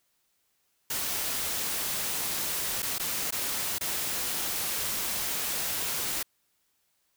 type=noise with dropouts; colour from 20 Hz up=white; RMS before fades=-31 dBFS; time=0.9-6.23 s; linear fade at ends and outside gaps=5 ms; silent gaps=2.822-2.827 / 2.983-2.996 / 3.308-3.323 / 3.784-3.809 s; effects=white hiss -73 dBFS RMS until 7.16 s